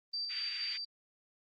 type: tone with tremolo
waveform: sine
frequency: 4666 Hz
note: D8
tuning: 12 cents flat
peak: -34 dBFS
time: 0.13-0.85 s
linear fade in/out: 10 ms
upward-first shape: square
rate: 4.2 Hz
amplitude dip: 30%
type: band-pass noise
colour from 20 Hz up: white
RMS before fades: -44 dBFS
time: 0.29-0.78 s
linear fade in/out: 20 ms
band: 1900 to 3200 Hz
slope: 24 dB/octave
effects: Opus 24 kbps